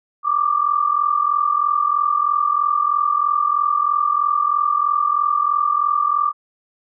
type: tone pair together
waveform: sine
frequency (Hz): 1156.9 / 1200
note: D6 / D6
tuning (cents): -26 / +37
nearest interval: minor second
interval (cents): 63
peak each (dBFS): -18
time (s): 0.23-6.33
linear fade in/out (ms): 50
effects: none